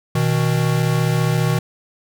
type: tone pair together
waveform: square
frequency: 123.47 / 158.22 Hz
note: B2 / D#3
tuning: 0 / +29 cents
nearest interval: major third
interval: 429 cents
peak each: -19 dBFS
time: 0.15-1.59 s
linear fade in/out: 5 ms
effects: none